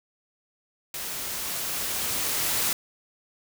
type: noise with level ramp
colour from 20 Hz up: white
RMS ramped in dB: -34 to -25 dBFS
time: 0.94-2.73 s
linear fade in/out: 2 ms
effects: none